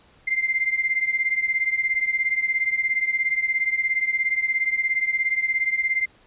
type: beating tone pair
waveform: sine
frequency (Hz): 2088 / 2105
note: C7 / C7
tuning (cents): -4 / +10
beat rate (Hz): 17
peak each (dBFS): -22 / -25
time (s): 0.27-6.06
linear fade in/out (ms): 10
effects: pink hiss -56 dBFS RMS until 6.26 s + resampled to 8000 Hz